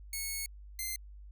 5% pulse tone pair in turn, 2200 / 2083 Hz, C#7 / C7, -14 / -8 cents, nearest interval minor second, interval 94 cents, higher first, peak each -25 dBFS, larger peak neither, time 0.13-0.46 / 0.79-0.96 s, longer first, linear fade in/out 2 ms, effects added 50 Hz sine -47 dBFS peak until 1.31 s

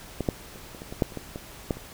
clicks, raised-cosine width 2 ms, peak -14 / -9 / -29 / -30 / -26 / -21 / -7 / -29 / -19 / -21 / -11 / -26 dBFS, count 12, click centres 0.207 / 0.288 / 0.559 / 0.748 / 0.819 / 0.925 / 1.022 / 1.122 / 1.173 / 1.359 / 1.708 / 1.77 s, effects pink hiss -45 dBFS RMS until 1.93 s

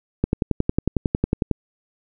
click train, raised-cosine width 3 ms, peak -5 dBFS, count 15, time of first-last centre 0.24-1.513 s, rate 11 Hz, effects none

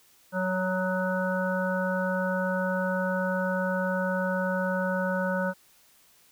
harmonic tone with a mistuned harmonic, 185.6 Hz, F#3, 6 cents sharp, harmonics 1 / 3 / 5 / 7 / 8, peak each -29 / -29 / -35 / -38 / -32 dBFS, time 0.32-5.54 s, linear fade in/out 50 ms, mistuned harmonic 7, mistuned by -37 cents, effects white hiss -60 dBFS RMS until 6.31 s

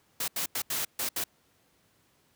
white noise bursts at uneven times, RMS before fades -31 dBFS, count 6, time 0.2-0.28 / 0.36-0.46 / 0.55-0.62 / 0.7-0.85 / 0.99-1.09 / 1.16-1.24 s, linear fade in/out 5 ms, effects pink hiss -67 dBFS RMS until 2.35 s + high-pass 80 Hz 12 dB/octave

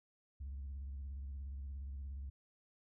sine tone with vibrato, 68.5 Hz, C#2, 20 cents flat, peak -40 dBFS, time 0.4-2.3 s, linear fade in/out 10 ms, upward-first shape square, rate 17 Hz, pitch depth 88 cents each way, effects tanh soft clip ceiling -40 dBFS

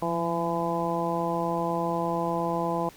harmonic tone with a mistuned harmonic, 168.4 Hz, E3, 37 cents sharp, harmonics 1 / 2 / 3 / 4 / 5 / 6, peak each -32 / -32 / -32 / -32 / -32 / -32 dBFS, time 0.02-2.89 s, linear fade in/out 2 ms, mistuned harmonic 1, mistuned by +36 cents, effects pink hiss -51 dBFS RMS until 2.96 s

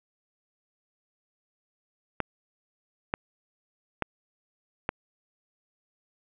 clicks, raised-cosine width 0.5 ms, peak -11 dBFS, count 4, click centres 2.203 / 3.139 / 4.023 / 4.891 s, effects resampled to 8000 Hz + 8-bit

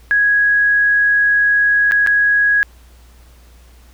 sine tone with dropouts, 1661.2 Hz, G#6, in tune, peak -10 dBFS, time 0.11-2.63 s, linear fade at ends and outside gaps 0 ms, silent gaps 1.912-1.92 / 2.064-2.072 s, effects added 60 Hz sine -42 dBFS peak until 3.93 s + pink hiss -51 dBFS RMS until 3.93 s

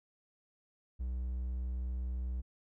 triangle tone, 62.3 Hz, B1, 16 cents sharp, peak -32 dBFS, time 0.99-2.42 s, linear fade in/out 20 ms, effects none

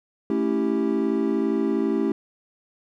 triangle chord, A dominant seventh, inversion none, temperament equal, 220 / 277.2 / 329.6 / 392 Hz, A3 / C#4 / E4 / G4, 0 / 0 / 0 / 0 cents, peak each -24 dBFS, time 0.3-2.12 s, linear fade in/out 2 ms, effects none

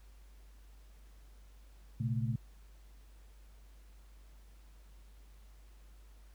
sine tone cluster, 117.1 / 133.8 / 219.4 Hz, A#2 / C3 / A3, +8 / +39 / -5 cents, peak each -33 / -36 / -39 dBFS, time 2-2.36 s, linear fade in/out 5 ms, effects added 50 Hz sine -54 dBFS peak until 6.34 s + pink hiss -68 dBFS RMS until 6.34 s

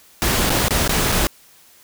pink noise with dropouts, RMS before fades -18 dBFS, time 0.22-1.27 s, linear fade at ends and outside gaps 0 ms, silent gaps 0.496-0.503 / 0.683-0.707 / 0.877-0.894 / 1.119-1.123 s, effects white hiss -50 dBFS RMS until 1.83 s

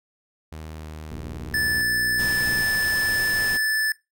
sawtooth tone with vibrato, 78 Hz, D#2, 5 cents sharp, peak -31 dBFS, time 0.52-1.81 s, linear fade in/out 0 ms, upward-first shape square, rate 1.7 Hz, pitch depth 8 cents each way
click train, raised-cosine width 3 ms, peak -25 dBFS, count 92, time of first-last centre 1.12-2.624 s, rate 60.5 Hz
square tone, 1747 Hz, A6, 13 cents flat, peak -21 dBFS, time 1.54-3.92 s, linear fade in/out 2 ms
pink noise, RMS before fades -34 dBFS, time 2.18-3.58 s, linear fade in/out 20 ms
effects noise-tail reverb RT60 0.2 s tail -20 dB re dry

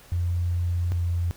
sine tone pair in turn, 87.31 / 86.61 Hz, F2 / F2, 0 / -14 cents, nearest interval unison, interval 14 cents, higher first, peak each -22 dBFS, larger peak neither, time 0.12-0.92 / 0.92-1.31 s, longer first, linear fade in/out 0 ms, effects pink hiss -51 dBFS RMS until 1.36 s

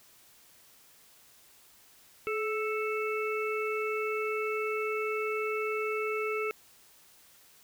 harmonic tone with a mistuned harmonic, 440 Hz, A4, in tune, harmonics 1 / 3 / 5 / 6, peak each -31 / -36 / -38 / -39 dBFS, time 2.27-6.51 s, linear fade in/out 0 ms, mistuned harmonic 1, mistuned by -45 cents, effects white hiss -59 dBFS RMS until 7.63 s

